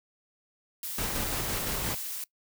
blue noise, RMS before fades -36 dBFS, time 0.83-2.24 s, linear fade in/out 2 ms
pink noise with tremolo, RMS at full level -32 dBFS, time 0.98-1.95 s, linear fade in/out 5 ms, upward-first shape square, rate 5.8 Hz, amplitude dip 25%
effects noise-tail reverb RT60 0.1 s tail -21 dB re dry

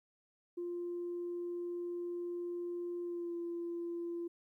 sine tone with pitch glide, 349.2 to 342.4 Hz, F4 to F4, 0 to -34 cents, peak -36 dBFS, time 0.57-4.28 s, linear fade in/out 10 ms, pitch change -34 cents, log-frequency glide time 3.02-3.35 s, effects tanh soft clip ceiling -33 dBFS + 13-bit

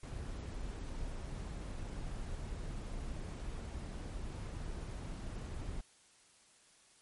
brown noise, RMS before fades -42 dBFS, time 0.03-5.81 s, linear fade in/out 5 ms, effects white hiss -65 dBFS RMS until 7.01 s + MP3 48 kbps

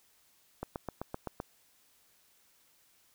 click train, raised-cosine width 1 ms, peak -22 dBFS, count 7, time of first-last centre 0.63-1.401 s, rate 7.78 Hz, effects white hiss -67 dBFS RMS until 3.14 s

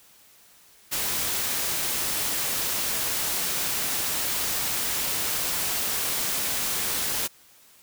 white noise, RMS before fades -27 dBFS, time 0.91-7.28 s, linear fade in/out 20 ms, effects white hiss -55 dBFS RMS until 7.82 s

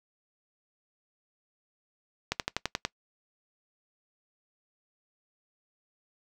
slowing click train, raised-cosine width 0.2 ms, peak -10 dBFS, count 7, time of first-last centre 2.32-2.851 s, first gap 78 ms, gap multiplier 1.05, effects noise-tail reverb RT60 0.1 s tail -22 dB re dry

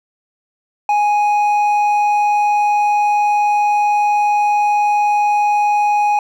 sine tone with hard clipping, 830.6 Hz, G#5, in tune, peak -13 dBFS, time 0.89-6.19 s, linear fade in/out 2 ms, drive 5 dB, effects none

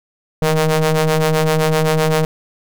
sawtooth ring-modulated tone, 155.56 Hz, D#3, in tune, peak -6 dBFS, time 0.42-2.25 s, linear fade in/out 2 ms, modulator 315 Hz, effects none

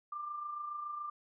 sine tone with amplitude modulation, 1189 Hz, D6, 21 cents sharp, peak -36 dBFS, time 0.12-1.1 s, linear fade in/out 5 ms, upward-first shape sine, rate 27.1 Hz, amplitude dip 45%, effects none

